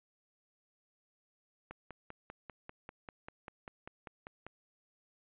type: click train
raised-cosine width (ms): 0.5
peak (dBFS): -30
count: 15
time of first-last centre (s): 1.71-4.466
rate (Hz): 5.08
effects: resampled to 8000 Hz